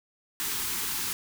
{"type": "band-stop noise", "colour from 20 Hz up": "white", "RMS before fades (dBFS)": -31, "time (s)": [0.4, 1.13], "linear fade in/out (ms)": 0, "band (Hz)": [440, 820], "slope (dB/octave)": 96, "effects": []}